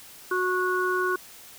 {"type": "harmonic tone", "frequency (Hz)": 366.7, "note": "F#4", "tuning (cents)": -15, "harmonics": [1, 3, 4], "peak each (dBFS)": [-26, -28, -27], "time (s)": [0.31, 1.16], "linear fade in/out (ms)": 5, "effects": ["white hiss -47 dBFS RMS until 1.58 s"]}